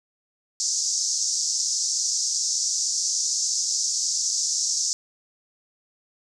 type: band-pass noise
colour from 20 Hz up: pink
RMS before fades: -25 dBFS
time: 0.6-4.93 s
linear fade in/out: 0 ms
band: 5200 to 7100 Hz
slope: 48 dB/octave
effects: none